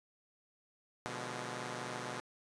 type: chord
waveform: 5% pulse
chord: B diminished seventh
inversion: none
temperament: equal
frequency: 123.47 / 146.83 / 174.61 / 207.7 Hz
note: B2 / D3 / F3 / Ab3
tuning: 0 / 0 / 0 / 0 cents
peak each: -31 / -36 / -36 / -36 dBFS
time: 1.06-2.2 s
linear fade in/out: 0 ms
effects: resampled to 22050 Hz